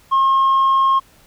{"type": "tone with tanh clipping", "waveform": "sine", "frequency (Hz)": 1075, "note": "C6", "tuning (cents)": 47, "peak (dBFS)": -12, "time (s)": [0.11, 1], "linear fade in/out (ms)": 20, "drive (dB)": 1, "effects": ["pink hiss -51 dBFS RMS until 1.26 s"]}